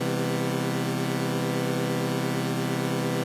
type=chord; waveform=20% pulse; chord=C major seventh; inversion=none; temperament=equal with one note detuned; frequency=130.81 / 164.81 / 200.6 / 246.9 Hz; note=C3 / E3 / G3 / B3; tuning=0 / 0 / +40 / 0 cents; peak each=-24 / -25 / -27 / -28 dBFS; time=0-3.24 s; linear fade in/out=10 ms; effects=resampled to 32000 Hz